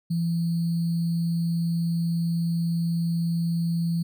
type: tone with sample-and-hold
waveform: sine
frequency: 168.2 Hz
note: E3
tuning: 35 cents sharp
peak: -22 dBFS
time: 0.1-4.03 s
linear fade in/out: 10 ms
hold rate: 4410 Hz
effects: none

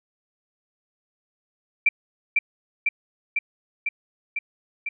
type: tone with echo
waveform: sine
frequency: 2349 Hz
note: D7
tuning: in tune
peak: -13 dBFS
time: 1.86-1.89 s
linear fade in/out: 5 ms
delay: 500 ms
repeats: 6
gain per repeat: -2 dB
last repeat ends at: 4.89 s
effects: none

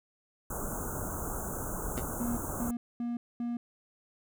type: band-stop noise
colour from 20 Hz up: pink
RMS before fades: -36 dBFS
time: 0.5-2.71 s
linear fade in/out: 5 ms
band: 1500 to 6400 Hz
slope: 96 dB/octave
type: tone with exponential decay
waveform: 15% pulse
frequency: 124.1 Hz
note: B2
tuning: 9 cents sharp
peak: -24 dBFS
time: 1.97-2.06 s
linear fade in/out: 5 ms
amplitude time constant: 18 ms
type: tone bursts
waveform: triangle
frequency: 238 Hz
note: A#3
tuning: 36 cents sharp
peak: -29 dBFS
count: 4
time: 2.2-3.57 s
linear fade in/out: 2 ms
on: 170 ms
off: 230 ms
effects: none

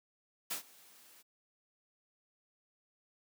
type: noise with ADSR envelope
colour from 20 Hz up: white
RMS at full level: -36 dBFS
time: 0.5-1.23 s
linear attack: 13 ms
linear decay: 110 ms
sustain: -24 dB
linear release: 25 ms
effects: high-pass 200 Hz 12 dB/octave

